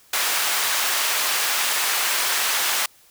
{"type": "high-pass noise", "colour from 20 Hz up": "pink", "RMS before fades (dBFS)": -22, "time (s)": [0.13, 2.86], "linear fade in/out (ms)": 5, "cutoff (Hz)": 1100, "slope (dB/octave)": 12, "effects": ["white hiss -54 dBFS RMS until 3.1 s"]}